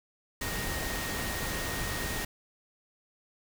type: tone in noise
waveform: sine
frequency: 1864.7 Hz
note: A#6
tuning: in tune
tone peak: -39 dBFS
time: 0.41-2.25 s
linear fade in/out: 5 ms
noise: pink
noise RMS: -34 dBFS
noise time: 0.41-2.25 s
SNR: -8 dB
effects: none